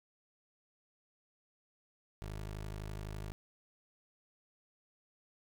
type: tone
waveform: 20% pulse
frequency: 51.91 Hz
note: G#1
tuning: in tune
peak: -36 dBFS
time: 2.22-3.32 s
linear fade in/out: 0 ms
effects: none